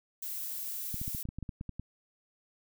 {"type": "noise", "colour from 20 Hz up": "violet", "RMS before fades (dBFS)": -38, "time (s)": [0.22, 1.23], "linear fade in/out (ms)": 5}
{"type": "clicks", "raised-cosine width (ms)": 5, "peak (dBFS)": -26, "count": 12, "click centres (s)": [0.943, 1.015, 1.079, 1.148, 1.254, 1.289, 1.386, 1.427, 1.492, 1.611, 1.693, 1.796]}
{"effects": []}